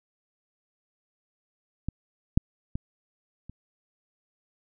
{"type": "clicks", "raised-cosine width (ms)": 5, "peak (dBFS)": [-17, -6, -18, -29], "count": 4, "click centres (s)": [1.886, 2.375, 2.755, 3.496], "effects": []}